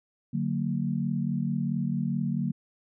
sine chord, D augmented, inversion none, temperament equal with one note detuned, 146.83 / 185 / 229.6 Hz, D3 / F#3 / A#3, 0 / 0 / -26 cents, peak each -30 dBFS, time 0.33-2.52 s, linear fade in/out 10 ms, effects none

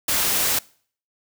white noise, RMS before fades -21 dBFS, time 0.08-0.59 s, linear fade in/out 5 ms, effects noise-tail reverb RT60 0.5 s tail -23 dB re dry

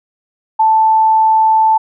sine tone, 880 Hz, A5, in tune, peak -7 dBFS, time 0.59-1.78 s, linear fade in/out 10 ms, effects none

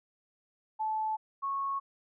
sine tone pair in turn, 870 / 1100.6 Hz, A5 / C#6, -20 / -13 cents, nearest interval major third, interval 407 cents, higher second, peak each -29 / -30 dBFS, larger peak first, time 0.79-1.17 / 1.42-1.8 s, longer neither, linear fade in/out 20 ms, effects none

